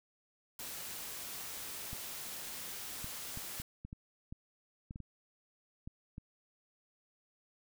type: noise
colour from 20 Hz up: white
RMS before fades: -44 dBFS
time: 0.59-3.62 s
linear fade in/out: 2 ms
type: clicks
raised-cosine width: 5 ms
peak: -32 dBFS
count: 12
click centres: 1.931 / 3.044 / 3.374 / 3.6 / 3.85 / 3.929 / 4.325 / 4.909 / 4.959 / 5.003 / 5.875 / 6.181 s
effects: none